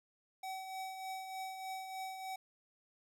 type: tone with tremolo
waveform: square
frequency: 760 Hz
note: F#5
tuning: 46 cents sharp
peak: -40 dBFS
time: 0.43-2.36 s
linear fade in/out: 5 ms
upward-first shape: triangle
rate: 3.3 Hz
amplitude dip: 50%
effects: none